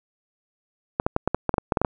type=clicks; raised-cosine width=1 ms; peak=-6 dBFS; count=12; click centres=0.999 / 1.065 / 1.164 / 1.276 / 1.346 / 1.493 / 1.541 / 1.582 / 1.722 / 1.772 / 1.816 / 1.848 s; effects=none